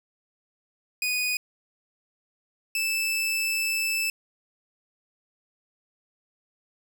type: tone pair in turn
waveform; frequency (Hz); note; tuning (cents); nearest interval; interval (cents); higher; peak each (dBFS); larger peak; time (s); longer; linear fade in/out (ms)
sawtooth; 2480 / 2634; D#7 / E7; -6 / -2; minor second; 104; second; -21; neither; 1.02-1.37 / 2.75-4.1; second; 2
effects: none